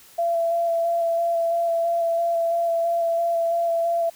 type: tone with vibrato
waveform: sine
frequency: 675 Hz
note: E5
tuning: 41 cents sharp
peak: -19 dBFS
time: 0.18-4.1 s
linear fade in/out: 10 ms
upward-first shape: square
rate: 3 Hz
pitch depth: 13 cents each way
effects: white hiss -50 dBFS RMS until 4.15 s